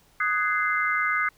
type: chord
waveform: sine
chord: Ab dominant seventh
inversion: second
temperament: just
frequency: 1245.9 / 1495.1 / 1661.2 / 2077 Hz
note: Eb6 / Gb6 / Ab6 / C7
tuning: +2 / +18 / 0 / -13 cents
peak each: -26 / -28 / -31 / -26 dBFS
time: 0.2-1.29 s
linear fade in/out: 5 ms
effects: pink hiss -60 dBFS RMS until 1.37 s